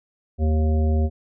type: harmonic tone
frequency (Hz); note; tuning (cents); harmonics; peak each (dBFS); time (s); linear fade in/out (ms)
77.78; D#2; 0; 1 / 3 / 5 / 7 / 9; -17 / -27 / -31 / -34 / -36; 0.38-1.1; 50
effects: none